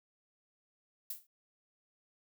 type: noise with exponential decay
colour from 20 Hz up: violet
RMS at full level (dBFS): -36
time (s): 1.1-1.27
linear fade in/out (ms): 5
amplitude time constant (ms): 36
effects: none